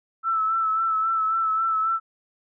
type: tone with vibrato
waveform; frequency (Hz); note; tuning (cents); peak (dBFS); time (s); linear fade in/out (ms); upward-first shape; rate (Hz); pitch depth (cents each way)
sine; 1318.5; E6; 0; -20; 0.23-2; 50; sine; 3.7; 32
effects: none